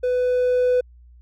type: tone with level ramp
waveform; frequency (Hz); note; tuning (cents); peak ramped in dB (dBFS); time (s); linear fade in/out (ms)
triangle; 498.6; B4; +16; -16 to -12; 0.03-0.81; 10
effects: tanh soft clip ceiling -10 dBFS + added 60 Hz sine -45 dBFS peak until 1.21 s